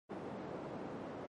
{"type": "band-pass noise", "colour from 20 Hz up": "white", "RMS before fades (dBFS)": -45, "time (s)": [0.09, 1.27], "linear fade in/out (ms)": 20, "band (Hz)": [160, 520], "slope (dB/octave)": 12, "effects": ["MP3 48 kbps"]}